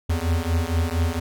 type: beating tone pair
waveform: square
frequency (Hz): 81.1 / 85.4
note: E2 / F2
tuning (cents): -28 / -38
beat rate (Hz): 4.3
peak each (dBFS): -24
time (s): 0.09-1.2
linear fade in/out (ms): 10
effects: none